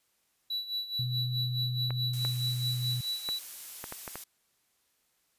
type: tone with tremolo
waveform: triangle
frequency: 3940 Hz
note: B7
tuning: 5 cents flat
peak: -28 dBFS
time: 0.5-3.39 s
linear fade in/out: 5 ms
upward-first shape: sine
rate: 4.7 Hz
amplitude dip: 75%
type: tone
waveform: sine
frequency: 123.47 Hz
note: B2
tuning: in tune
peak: -30 dBFS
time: 0.99-3.01 s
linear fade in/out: 5 ms
type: clicks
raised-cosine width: 0.5 ms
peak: -23 dBFS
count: 7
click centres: 1.906 / 2.25 / 3.289 / 3.841 / 3.924 / 4.078 / 4.156 s
type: noise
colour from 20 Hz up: blue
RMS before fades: -42 dBFS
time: 2.13-4.24 s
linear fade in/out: 5 ms
effects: white hiss -73 dBFS RMS until 5.38 s + resampled to 32000 Hz